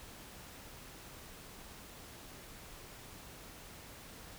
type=silence; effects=pink hiss -52 dBFS RMS until 4.38 s